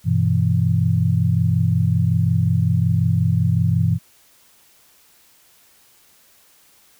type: chord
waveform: sine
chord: E minor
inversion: first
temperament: equal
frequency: 98 / 123.47 / 164.81 Hz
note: G2 / B2 / E3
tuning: 0 / 0 / 0 cents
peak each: -19 dBFS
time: 0.04-3.99 s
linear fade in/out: 50 ms
effects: white hiss -54 dBFS RMS until 6.99 s